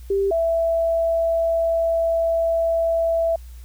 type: tone pair in turn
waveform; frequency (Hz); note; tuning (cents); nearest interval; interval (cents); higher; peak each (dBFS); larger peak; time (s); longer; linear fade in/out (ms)
sine; 394 / 662.6; G4 / E5; +9 / +9; major sixth; 900; second; -17; neither; 0.1-0.31 / 0.31-3.36; second; 5
effects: added 60 Hz sine -36 dBFS peak until 3.64 s + white hiss -54 dBFS RMS until 3.64 s